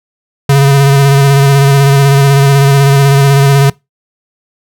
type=tone with vibrato; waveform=square; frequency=138.9 Hz; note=C#3; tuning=4 cents sharp; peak=-4 dBFS; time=0.49-3.7 s; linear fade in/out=5 ms; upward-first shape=square; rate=16 Hz; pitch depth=21 cents each way; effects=noise-tail reverb RT60 0.2 s tail -23 dB re dry